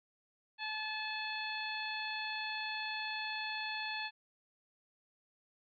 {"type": "harmonic tone", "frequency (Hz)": 864, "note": "A5", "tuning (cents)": -32, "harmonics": [1, 2, 3, 4, 5], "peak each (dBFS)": [-43, -42, -42, -46, -45], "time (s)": [0.58, 4.11], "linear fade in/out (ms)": 50, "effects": []}